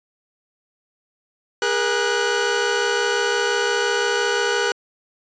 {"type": "tone cluster", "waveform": "sawtooth", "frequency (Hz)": [409.2, 475, 1479], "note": ["G#4", "A#4", "F#6"], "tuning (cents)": [-26, 33, -1], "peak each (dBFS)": -19, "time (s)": [1.62, 4.72], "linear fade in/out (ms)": 2, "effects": ["resampled to 16000 Hz"]}